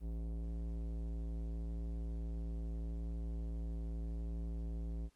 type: tone with tanh clipping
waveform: sine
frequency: 56.2 Hz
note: A1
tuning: 37 cents sharp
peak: -40 dBFS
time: 0-5.1 s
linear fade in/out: 50 ms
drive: 16 dB
effects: pink hiss -75 dBFS RMS until 5.15 s + Opus 32 kbps